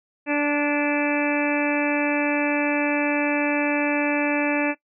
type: harmonic tone with a mistuned harmonic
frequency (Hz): 292.2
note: D4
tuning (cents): -9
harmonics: 1 / 2 / 3 / 4 / 5 / 6 / 7 / 8 / 9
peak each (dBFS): -22 / -26 / -30 / -37 / -36 / -30 / -34 / -30 / -30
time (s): 0.26-4.75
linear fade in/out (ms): 50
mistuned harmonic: 6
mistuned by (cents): -18
effects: noise-tail reverb RT60 0.1 s tail -19 dB re dry